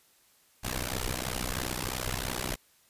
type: noise with amplitude modulation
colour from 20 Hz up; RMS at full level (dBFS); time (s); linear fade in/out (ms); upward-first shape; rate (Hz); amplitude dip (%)
pink; -29; 0.63-2.56; 20; sine; 63; 100
effects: white hiss -64 dBFS RMS until 2.89 s + resampled to 32000 Hz